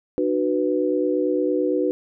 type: chord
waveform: sine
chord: B minor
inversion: first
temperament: equal with one note detuned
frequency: 301.2 / 370 / 493.9 Hz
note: D4 / F#4 / B4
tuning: +44 / 0 / 0 cents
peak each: -23 dBFS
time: 0.18-1.91 s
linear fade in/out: 0 ms
effects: none